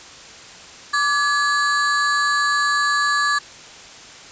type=ring-modulated tone; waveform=square; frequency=1430 Hz; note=F6; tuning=41 cents sharp; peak=-14 dBFS; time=0.93-3.39 s; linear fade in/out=10 ms; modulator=264 Hz; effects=white hiss -40 dBFS RMS until 4.31 s + resampled to 16000 Hz